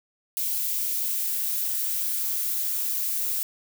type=noise with high-pass filter sweep; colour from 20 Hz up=violet; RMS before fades=-27 dBFS; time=0.37-3.43 s; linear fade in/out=0 ms; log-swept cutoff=2400 to 620 Hz; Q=1.1; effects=none